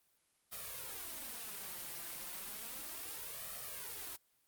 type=noise with flanger; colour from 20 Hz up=white; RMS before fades=-45 dBFS; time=0.51-4.17 s; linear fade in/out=20 ms; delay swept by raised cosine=1.6 to 5.9 ms; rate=0.33 Hz; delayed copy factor=+1; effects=white hiss -75 dBFS RMS until 4.47 s + Opus 32 kbps